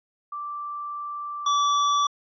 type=tone pair in turn; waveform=sine / square; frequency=1172 / 1154.5 Hz; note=D6 / D6; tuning=-4 / -30 cents; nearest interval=unison; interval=26 cents; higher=first; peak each=-30 / -20 dBFS; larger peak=second; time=0.32-1.46 / 1.46-2.07 s; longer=first; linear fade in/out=5 ms; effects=resampled to 16000 Hz